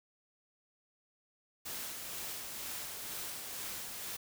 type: noise with tremolo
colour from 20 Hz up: white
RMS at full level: -41 dBFS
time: 1.65-4.17 s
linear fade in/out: 10 ms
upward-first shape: sine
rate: 2.1 Hz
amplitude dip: 30%
effects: none